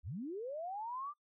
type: linear sweep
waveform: sine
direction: up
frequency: 52.3 to 1204 Hz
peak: -39 dBFS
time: 0.03-1.14 s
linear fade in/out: 50 ms
effects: noise-tail reverb RT60 0.1 s tail -25 dB re dry